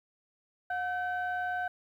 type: tone pair together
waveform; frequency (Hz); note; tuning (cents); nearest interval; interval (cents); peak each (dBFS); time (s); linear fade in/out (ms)
sine; 723.7 / 1535; F#5 / G6; -39 / -37; octave + minor second; 1302; -31 / -33; 0.7-1.68; 5
effects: tanh soft clip ceiling -25 dBFS + 11-bit